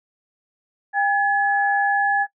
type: tone pair together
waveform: sine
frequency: 803.2 / 1702 Hz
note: G5 / G#6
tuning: +42 / +42 cents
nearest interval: octave + minor second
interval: 1300 cents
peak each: -19 / -19 dBFS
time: 0.93-2.27 s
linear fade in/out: 50 ms
effects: noise-tail reverb RT60 0.1 s tail -23 dB re dry